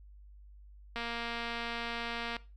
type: click train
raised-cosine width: 0.3 ms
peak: -22 dBFS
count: 330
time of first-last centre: 0.96-2.366 s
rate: 234 Hz
effects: noise-tail reverb RT60 0.3 s tail -19 dB re dry + added 50 Hz sine -51 dBFS peak until 2.56 s